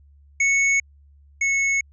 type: tone pair in turn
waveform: square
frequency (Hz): 2210 / 2198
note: C#7 / C#7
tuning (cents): -6 / -15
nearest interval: unison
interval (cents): 9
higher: first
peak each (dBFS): -17 / -19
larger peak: first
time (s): 0.4-0.8 / 1.41-1.81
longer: neither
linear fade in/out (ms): 5
effects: added 71 Hz sine -49 dBFS peak until 1.92 s + resampled to 22050 Hz